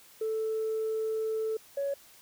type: tone pair in turn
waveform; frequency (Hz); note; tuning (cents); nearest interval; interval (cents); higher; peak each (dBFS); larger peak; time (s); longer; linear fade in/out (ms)
sine; 440 / 559.1; A4 / C#5; 0 / +15; major third; 415; second; -27 / -27; neither; 0.21-1.57 / 1.77-1.94; first; 5
effects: tanh soft clip ceiling -25 dBFS + white hiss -56 dBFS RMS until 2.21 s

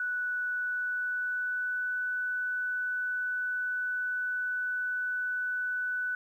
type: tone with pitch glide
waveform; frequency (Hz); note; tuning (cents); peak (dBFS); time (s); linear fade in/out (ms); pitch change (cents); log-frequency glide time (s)
sine; 1480 to 1491.2; F#6 to F#6; 0 to +13; -29; 0-6.15; 2; +13; 0.5-1.94
effects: 11-bit

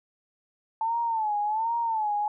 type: tone with vibrato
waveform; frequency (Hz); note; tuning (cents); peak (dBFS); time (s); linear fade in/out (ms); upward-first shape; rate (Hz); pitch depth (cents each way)
sine; 880; A5; 0; -24; 0.81-2.28; 2; sine; 1.3; 110
effects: none

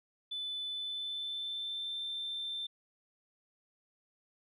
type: tone with pitch glide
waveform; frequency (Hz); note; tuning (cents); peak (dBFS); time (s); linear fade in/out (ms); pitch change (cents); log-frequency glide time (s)
sine; 3500 to 3563; A7 to A7; -10 to +21; -35; 0.31-2.67; 10; +31; 0.67-1.99
effects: tanh soft clip ceiling -31 dBFS

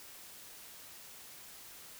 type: silence
effects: white hiss -52 dBFS RMS until 1.99 s

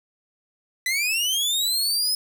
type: linear sweep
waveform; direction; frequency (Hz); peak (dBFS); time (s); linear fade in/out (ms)
sawtooth; up; 1975.5 to 5140; -18; 0.86-2.15; 2
effects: none

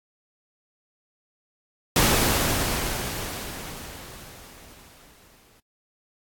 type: noise with exponential decay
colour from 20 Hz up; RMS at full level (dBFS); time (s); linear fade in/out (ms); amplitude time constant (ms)
pink; -18; 1.96-5.6; 2; 790
effects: AAC 64 kbps

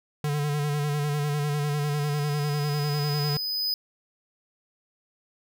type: tone with vibrato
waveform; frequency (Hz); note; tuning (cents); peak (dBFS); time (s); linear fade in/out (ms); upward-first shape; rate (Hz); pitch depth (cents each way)
square; 146.83; D3; 0; -25; 0.24-3.37; 2; square; 10; 32
type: tone with exponential growth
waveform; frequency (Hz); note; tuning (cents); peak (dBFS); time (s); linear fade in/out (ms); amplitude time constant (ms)
square; 5000; D#8; +8; -24; 0.88-3.74; 1; 620
effects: none

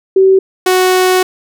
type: tone pair in turn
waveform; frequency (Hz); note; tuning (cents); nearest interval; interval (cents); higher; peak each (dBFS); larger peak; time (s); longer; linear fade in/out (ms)
sine / sawtooth; 382.4 / 369.6; G4 / F#4; -43 / -2; minor second; 59; first; -4; neither; 0.16-0.39 / 0.66-1.23; second; 5
effects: none

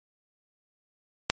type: click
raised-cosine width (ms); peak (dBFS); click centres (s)
0.2; -4; 1.3
effects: MP3 48 kbps

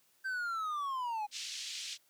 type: linear sweep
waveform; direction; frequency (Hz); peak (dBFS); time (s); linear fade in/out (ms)
triangle; down; 1568 to 816; -32; 0.24-1.27; 20
type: band-pass noise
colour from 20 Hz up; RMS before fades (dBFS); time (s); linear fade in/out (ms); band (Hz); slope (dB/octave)
pink; -42; 1.31-1.98; 50; 2800 to 6900; 24
effects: white hiss -70 dBFS RMS until 2.09 s + high-pass 100 Hz 12 dB/octave

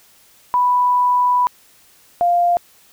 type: tone pair in turn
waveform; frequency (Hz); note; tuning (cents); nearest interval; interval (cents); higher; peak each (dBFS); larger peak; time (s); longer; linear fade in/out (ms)
sine; 987.8 / 698.5; B5 / F5; 0 / 0; tritone; 600; first; -12; neither; 0.54-1.47 / 2.21-2.57; first; 0
effects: white hiss -51 dBFS RMS until 2.92 s

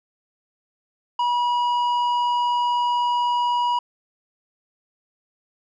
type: tone with tanh clipping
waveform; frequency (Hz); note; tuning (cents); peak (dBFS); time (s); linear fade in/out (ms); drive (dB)
triangle; 968; B5; -35; -20; 1.19-3.79; 5; 12
effects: none

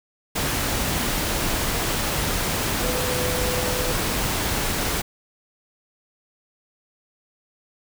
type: tone in noise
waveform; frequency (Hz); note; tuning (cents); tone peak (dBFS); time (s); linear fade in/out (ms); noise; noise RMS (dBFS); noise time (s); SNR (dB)
sine; 500; B4; +21; -28; 2.83-3.93; 10; pink; -24; 0.35-5.02; -7
effects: none

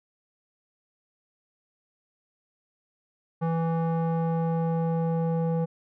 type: tone with low-pass filter sweep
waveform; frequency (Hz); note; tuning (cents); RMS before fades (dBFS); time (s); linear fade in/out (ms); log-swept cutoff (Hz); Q
square; 164.9; E3; +1; -26; 3.41-5.66; 20; 980 to 640; 1.7
effects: none

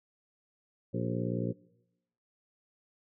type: harmonic tone with a mistuned harmonic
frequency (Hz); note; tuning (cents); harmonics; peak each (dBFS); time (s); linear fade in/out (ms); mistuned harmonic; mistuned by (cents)
59; A#1; +22; 2 / 3 / 4 / 5 / 6 / 7 / 8 / 9; -35 / -35 / -38 / -39 / -41 / -43 / -42 / -41; 0.93-1.53; 20; 6; +62
effects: noise-tail reverb RT60 0.9 s tail -22 dB re dry

